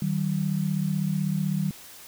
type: tone pair together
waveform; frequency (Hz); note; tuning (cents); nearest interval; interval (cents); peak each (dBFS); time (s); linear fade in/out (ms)
sine; 155.56 / 191.53; D#3 / G3; 0 / -40; major third; 360; -26; 0.02-1.71; 2
effects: white hiss -46 dBFS RMS until 2.07 s